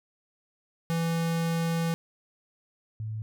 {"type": "tone pair in turn", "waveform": ["square", "sine"], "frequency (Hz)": [166.1, 109.13], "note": ["E3", "A2"], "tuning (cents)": [13, -14], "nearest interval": "perfect fifth", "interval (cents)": 727, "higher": "first", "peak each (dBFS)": [-26, -31], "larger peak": "first", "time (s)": [[0.9, 1.94], [3, 3.22]], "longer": "first", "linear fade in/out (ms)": 0, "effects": []}